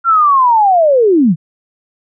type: linear sweep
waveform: sine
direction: down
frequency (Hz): 1386 to 142.1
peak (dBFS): -6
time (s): 0.04-1.36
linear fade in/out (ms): 50
effects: none